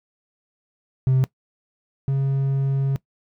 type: tone pair in turn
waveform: triangle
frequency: 130.81 / 136.53 Hz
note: C3 / C#3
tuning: 0 / -26 cents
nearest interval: minor second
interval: 74 cents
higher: second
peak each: -12 / -16 dBFS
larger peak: first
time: 1.07-1.24 / 2.08-2.96 s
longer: second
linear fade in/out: 0 ms
effects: noise-tail reverb RT60 0.1 s tail -20 dB re dry + tanh soft clip ceiling -9 dBFS